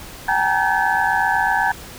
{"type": "tone cluster", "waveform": "sine", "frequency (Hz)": [770, 838, 932, 1537, 1713], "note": ["G5", "G#5", "A#5", "G6", "A6"], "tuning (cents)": [-31, 15, -1, -35, -47], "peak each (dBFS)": -22, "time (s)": [0.28, 1.72], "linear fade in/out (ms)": 5, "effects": ["pink hiss -37 dBFS RMS until 1.98 s"]}